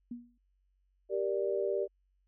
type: tone with exponential decay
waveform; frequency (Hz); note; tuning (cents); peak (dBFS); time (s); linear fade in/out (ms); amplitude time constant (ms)
sine; 240.1; B3; -49; -35; 0.11-0.38; 5; 58
type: chord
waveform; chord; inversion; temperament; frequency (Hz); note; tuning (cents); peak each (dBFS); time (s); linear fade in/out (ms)
sine; G minor; none; just; 392 / 470.4 / 588; G4 / Bb4 / D5; 0 / +16 / +2; -32 / -35 / -34; 1.09-1.88; 50
effects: added 47 Hz sine -70 dBFS peak until 2.27 s